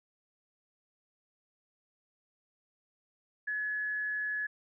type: tone with amplitude modulation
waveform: sine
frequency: 1700 Hz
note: G#6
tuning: 40 cents sharp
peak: -30 dBFS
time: 3.47-4.47 s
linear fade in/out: 10 ms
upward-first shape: sine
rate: 188 Hz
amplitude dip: 25%
effects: none